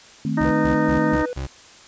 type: chord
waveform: sine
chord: A diminished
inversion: second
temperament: equal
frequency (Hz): 155.56 / 220 / 261.6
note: Eb3 / A3 / C4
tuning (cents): 0 / 0 / 0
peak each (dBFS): -25 / -24 / -26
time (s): 0.25-1.16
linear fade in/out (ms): 2
type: harmonic tone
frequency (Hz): 308.3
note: D#4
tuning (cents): -16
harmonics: 1 / 2 / 3 / 4 / 5 / 6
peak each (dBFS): -21 / -27 / -27 / -30 / -31 / -30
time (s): 0.37-1.26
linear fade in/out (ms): 10
type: tone bursts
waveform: 30% pulse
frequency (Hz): 67.6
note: C#2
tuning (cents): -43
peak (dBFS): -23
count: 5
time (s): 0.4-1.47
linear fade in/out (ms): 10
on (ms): 110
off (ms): 130
type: tone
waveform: triangle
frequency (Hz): 493.4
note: B4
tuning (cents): -2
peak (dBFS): -24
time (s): 0.45-1.33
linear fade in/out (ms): 0
effects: white hiss -46 dBFS RMS until 1.87 s + resampled to 16000 Hz